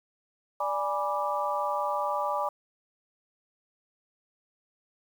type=harmonic tone with a mistuned harmonic; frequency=195.7 Hz; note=G3; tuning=3 cents flat; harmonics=3 / 4 / 5 / 6; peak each=-32 / -32 / -32 / -32 dBFS; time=0.6-2.49 s; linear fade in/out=5 ms; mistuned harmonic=4; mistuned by=+96 cents; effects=9-bit